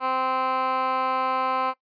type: tone with band-pass filter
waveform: 15% pulse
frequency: 260 Hz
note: C4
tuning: 11 cents flat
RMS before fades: -25 dBFS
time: 0-1.74 s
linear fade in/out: 50 ms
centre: 1200 Hz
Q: 2
effects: noise-tail reverb RT60 0.1 s tail -18 dB re dry + resampled to 11025 Hz